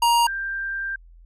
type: tone pair in turn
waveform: square / sine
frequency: 941 / 1582.6 Hz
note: A#5 / G6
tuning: +16 / +16 cents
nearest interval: major sixth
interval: 900 cents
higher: second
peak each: -16 / -25 dBFS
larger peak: first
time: 0.02-0.27 / 0.27-0.96 s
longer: second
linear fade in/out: 5 ms
effects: added 42 Hz sine -45 dBFS peak until 1.25 s + resampled to 32000 Hz